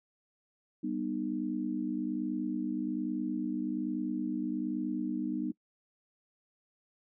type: chord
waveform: sine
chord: G augmented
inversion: none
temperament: just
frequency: 196 / 245 / 306.2 Hz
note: G3 / B3 / D#4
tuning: 0 / -14 / -28 cents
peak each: -38 / -35 / -34 dBFS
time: 0.83-5.52 s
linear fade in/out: 10 ms
effects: noise-tail reverb RT60 0.1 s tail -24 dB re dry